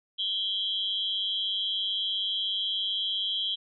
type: tone cluster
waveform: sine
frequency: 3132 / 3329 / 3912 Hz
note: G7 / G#7 / B7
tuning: -2 / +3 / -17 cents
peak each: -30 / -30 / -39 dBFS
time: 0.18-3.56 s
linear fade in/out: 20 ms
effects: none